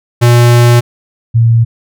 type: tone pair in turn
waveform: square / sine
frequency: 120 / 115.35 Hz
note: B2 / A#2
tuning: -49 / -18 cents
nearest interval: minor second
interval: 69 cents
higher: first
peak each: -4 dBFS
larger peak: neither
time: 0.21-0.81 / 1.34-1.65 s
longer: first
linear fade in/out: 20 ms
effects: none